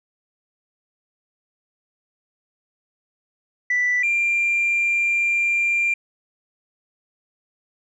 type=tone pair in turn; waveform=sine; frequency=1975.5 / 2382 Hz; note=B6 / D7; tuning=0 / +24 cents; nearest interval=minor third; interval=324 cents; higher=second; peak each=-16 dBFS; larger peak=neither; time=3.7-4.03 / 4.03-5.94 s; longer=second; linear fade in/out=5 ms; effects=tanh soft clip ceiling -14 dBFS